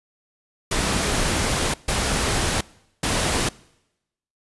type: noise bursts at uneven times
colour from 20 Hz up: pink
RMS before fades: -22 dBFS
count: 3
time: 0.71-1.74 / 1.88-2.61 / 3.03-3.49 s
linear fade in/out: 5 ms
effects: noise-tail reverb RT60 0.9 s tail -23 dB re dry + resampled to 24000 Hz